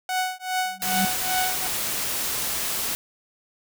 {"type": "tone with tremolo", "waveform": "sawtooth", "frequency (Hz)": 742, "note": "F#5", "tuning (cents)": 5, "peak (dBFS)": -17, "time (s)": [0.09, 1.67], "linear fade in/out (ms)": 2, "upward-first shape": "triangle", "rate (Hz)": 2.5, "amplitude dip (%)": 100}
{"type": "tone with exponential growth", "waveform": "sine", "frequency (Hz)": 192.5, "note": "G3", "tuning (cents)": -31, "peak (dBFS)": -20, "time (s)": [0.64, 1.05], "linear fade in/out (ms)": 2, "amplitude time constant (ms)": 88}
{"type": "noise", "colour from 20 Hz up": "white", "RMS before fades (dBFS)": -27, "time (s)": [0.82, 2.95], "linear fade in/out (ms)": 0}
{"effects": []}